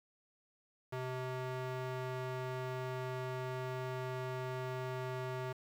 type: tone with band-pass filter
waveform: square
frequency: 128.5 Hz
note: C3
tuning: 31 cents flat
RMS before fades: -40 dBFS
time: 0.92-5.53 s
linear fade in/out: 10 ms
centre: 800 Hz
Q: 0.5
effects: 10-bit